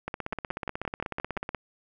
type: two click trains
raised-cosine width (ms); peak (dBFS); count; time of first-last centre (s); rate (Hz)
0.5; -17 / -16; 24 / 8; 0.08-1.491 / 0.33-1.547; 16.3 / 5.75
effects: none